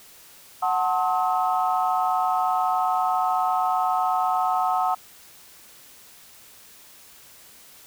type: chord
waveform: sine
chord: F# diminished seventh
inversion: none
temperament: just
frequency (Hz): 740 / 888 / 1065.6 / 1278.7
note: F#5 / A5 / C6 / Eb6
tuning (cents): 0 / +16 / +31 / +47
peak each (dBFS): -22 / -27 / -28 / -26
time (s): 0.62-4.95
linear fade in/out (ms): 10
effects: tanh soft clip ceiling -10 dBFS + white hiss -49 dBFS RMS until 7.86 s